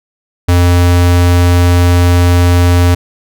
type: tone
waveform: square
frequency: 88 Hz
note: F2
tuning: 14 cents sharp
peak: -6 dBFS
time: 0.48-2.95 s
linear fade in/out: 10 ms
effects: none